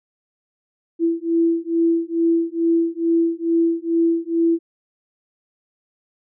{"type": "beating tone pair", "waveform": "sine", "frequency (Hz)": [332.1, 334.4], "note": ["E4", "E4"], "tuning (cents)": [13, 25], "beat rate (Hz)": 2.3, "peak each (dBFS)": -19, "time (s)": [0.99, 4.59], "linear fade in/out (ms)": 50, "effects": []}